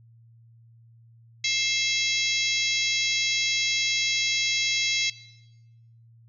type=harmonic tone with a mistuned harmonic; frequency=659.3 Hz; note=E5; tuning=in tune; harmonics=3 / 4 / 5 / 6 / 7 / 8 / 9 / 10; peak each=-28 / -33 / -31 / -29 / -33 / -32 / -36 / -33 dBFS; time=1.44-5.1 s; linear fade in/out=5 ms; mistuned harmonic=3; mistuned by=+120 cents; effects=noise-tail reverb RT60 1.0 s tail -18 dB re dry + added 115 Hz sine -51 dBFS peak until 6.28 s